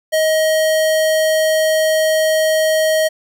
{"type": "tone", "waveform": "square", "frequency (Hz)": 630, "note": "D#5", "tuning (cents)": 21, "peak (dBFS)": -13, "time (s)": [0.12, 3.09], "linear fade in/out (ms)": 20, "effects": []}